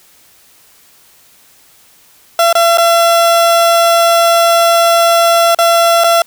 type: tone with dropouts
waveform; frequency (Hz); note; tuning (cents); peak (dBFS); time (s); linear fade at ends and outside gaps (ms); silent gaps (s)
30% pulse; 677; E5; +46; -4; 2.39-6.22; 2; 2.528-2.552 / 2.774-2.782 / 5.548-5.587 / 6.038-6.042
effects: white hiss -46 dBFS RMS until 6.26 s